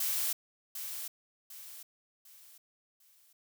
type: noise with echo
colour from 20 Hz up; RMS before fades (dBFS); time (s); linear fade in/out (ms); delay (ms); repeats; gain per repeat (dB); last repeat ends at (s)
blue; -32; 0-0.33; 5; 750; 4; -8; 3.33
effects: none